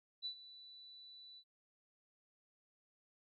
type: tone with ADSR envelope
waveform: sine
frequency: 3970 Hz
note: B7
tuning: 8 cents sharp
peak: -38 dBFS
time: 0.22-1.44 s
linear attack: 36 ms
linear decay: 86 ms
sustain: -16 dB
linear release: 64 ms
effects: none